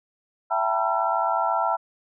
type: tone cluster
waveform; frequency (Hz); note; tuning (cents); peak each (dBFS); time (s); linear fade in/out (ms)
sine; 666 / 774 / 888 / 967 / 1348; E5 / G5 / A5 / B5 / E6; +18 / -22 / +16 / -37 / +38; -27; 0.5-1.77; 20
effects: none